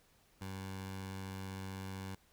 15% pulse tone with notch filter, 95.7 Hz, G2, 41 cents flat, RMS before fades -44 dBFS, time 0.41-2.15 s, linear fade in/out 5 ms, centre 330 Hz, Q 1.7, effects pink hiss -69 dBFS RMS until 2.32 s

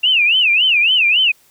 sine tone with vibrato, 2700 Hz, E7, 41 cents sharp, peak -10 dBFS, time 0.03-1.32 s, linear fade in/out 10 ms, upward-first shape sine, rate 3.6 Hz, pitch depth 230 cents each way, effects white hiss -53 dBFS RMS until 1.5 s

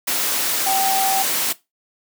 sine tone in noise, 774 Hz, G5, 22 cents flat, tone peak -18 dBFS, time 0.66-1.23 s, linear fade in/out 10 ms, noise white, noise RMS -21 dBFS, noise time 0.07-1.53 s, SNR 0 dB, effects noise-tail reverb RT60 0.2 s tail -18 dB re dry + high-pass 200 Hz 12 dB/octave

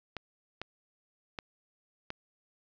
clicks, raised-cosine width 0.3 ms, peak -21 dBFS, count 4, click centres 0.167 / 0.616 / 1.388 / 2.104 s, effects resampled to 16000 Hz + 10-bit

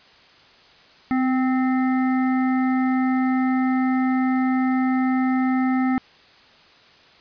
harmonic tone with a mistuned harmonic, 260 Hz, C4, 11 cents flat, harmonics 1 / 3 / 5 / 7 / 8, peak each -18 / -28 / -32 / -35 / -36 dBFS, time 1.11-5.98 s, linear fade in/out 0 ms, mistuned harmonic 1, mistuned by -16 cents, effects white hiss -51 dBFS RMS until 7.2 s + resampled to 11025 Hz

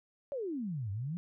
sine exponential two-way sweep, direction down then up, 587.3 to 94.5 to 181.3 Hz, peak -34 dBFS, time 0.32-1.17 s, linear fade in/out 0 ms, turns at 0.91 s, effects none

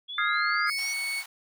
sine exponential sweep, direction up, 3322 to 5920 Hz, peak -34 dBFS, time 0.08-0.94 s, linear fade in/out 20 ms
sine chord, F minor seventh, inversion third, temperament equal, 1244.5 / 1396.9 / 1661.2 / 2093 Hz, Eb6 / F6 / Ab6 / C7, 0 / 0 / 0 / 0 cents, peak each -29 dBFS, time 0.18-0.7 s, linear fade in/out 2 ms
35% pulse tone, 2217 Hz, C#7, in tune, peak -27 dBFS, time 0.66-1.24 s, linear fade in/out 50 ms
pink high-pass noise, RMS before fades -45 dBFS, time 0.78-1.26 s, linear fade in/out 5 ms, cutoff 700 Hz, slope 96 dB/octave
effects none

